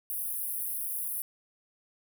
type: high-pass noise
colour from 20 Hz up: pink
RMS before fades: -34 dBFS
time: 0.1-1.22 s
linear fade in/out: 0 ms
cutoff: 9700 Hz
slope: 96 dB/octave
effects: none